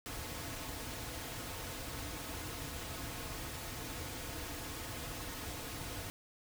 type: noise with comb filter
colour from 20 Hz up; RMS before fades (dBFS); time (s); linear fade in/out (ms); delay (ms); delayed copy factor
pink; -43; 0.06-6.1; 0; 5.1; -0.55
effects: none